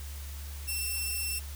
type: tone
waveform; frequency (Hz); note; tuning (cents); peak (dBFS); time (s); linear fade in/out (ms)
5% pulse; 2696; E7; +38; -22; 0.67-1.4; 20
effects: added 71 Hz sine -38 dBFS peak until 1.55 s + white hiss -48 dBFS RMS until 1.55 s